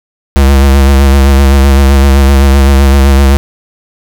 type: tone with vibrato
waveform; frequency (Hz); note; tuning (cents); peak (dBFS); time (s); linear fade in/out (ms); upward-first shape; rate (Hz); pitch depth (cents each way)
square; 68.5; C#2; -20; -3; 0.36-3.37; 0; sine; 7.8; 44
effects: none